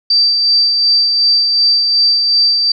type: tone with tremolo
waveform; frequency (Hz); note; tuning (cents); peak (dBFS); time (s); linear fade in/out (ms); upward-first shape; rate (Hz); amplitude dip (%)
sine; 4662; D8; -14; -7; 0.1-2.72; 5; sine; 2.7; 35
effects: none